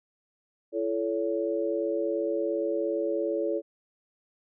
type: tone cluster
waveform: sine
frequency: 336.8 / 434.1 / 563 Hz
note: E4 / A4 / C#5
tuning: +37 / -23 / +27 cents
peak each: -30 dBFS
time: 0.72-3.62 s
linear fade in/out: 50 ms
effects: none